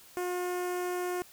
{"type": "tone with notch filter", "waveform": "sawtooth", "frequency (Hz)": 358.6, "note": "F4", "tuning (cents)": 46, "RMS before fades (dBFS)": -33, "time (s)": [0.17, 1.22], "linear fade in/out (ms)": 0, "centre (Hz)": 3900, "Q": 0.87, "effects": ["white hiss -55 dBFS RMS until 1.32 s"]}